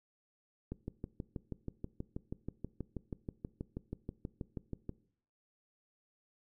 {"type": "click train", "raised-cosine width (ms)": 3, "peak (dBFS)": -26, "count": 27, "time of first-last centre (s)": [0.72, 4.893], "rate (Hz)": 6.23, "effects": ["noise-tail reverb RT60 0.6 s tail -20 dB re dry"]}